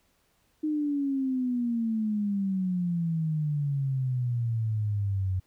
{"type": "exponential sweep", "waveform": "sine", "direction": "down", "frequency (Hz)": [310, 91.8], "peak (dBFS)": -25, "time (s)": [0.63, 5.4], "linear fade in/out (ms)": 10, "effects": ["pink hiss -69 dBFS RMS until 5.46 s"]}